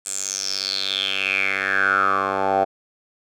10% pulse tone with band-pass filter sweep, 96.9 Hz, G2, 20 cents flat, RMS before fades -22 dBFS, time 0.05-2.65 s, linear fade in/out 20 ms, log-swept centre 8100 to 730 Hz, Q 7.6, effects none

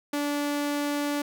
sawtooth tone, 290 Hz, D4, 22 cents flat, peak -22 dBFS, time 0.13-1.22 s, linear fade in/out 5 ms, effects none

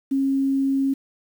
sine tone with quantisation, 271.5 Hz, C#4, 36 cents flat, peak -18 dBFS, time 0.11-0.94 s, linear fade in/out 10 ms, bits 8, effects none

